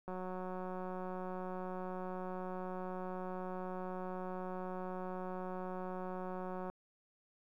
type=click train; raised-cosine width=1 ms; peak=-30 dBFS; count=1219; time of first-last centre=0.08-6.7 s; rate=184 Hz; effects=12-bit